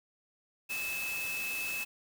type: tone in noise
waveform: sine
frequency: 2607 Hz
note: E7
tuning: 20 cents flat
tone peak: -34 dBFS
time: 0.69-1.85 s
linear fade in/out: 20 ms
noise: white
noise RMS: -41 dBFS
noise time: 0.69-1.85 s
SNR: +4 dB
effects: none